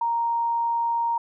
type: tone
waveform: sine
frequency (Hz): 932.3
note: A#5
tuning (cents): 0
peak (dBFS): -21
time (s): 0.01-1.18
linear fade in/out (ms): 5
effects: none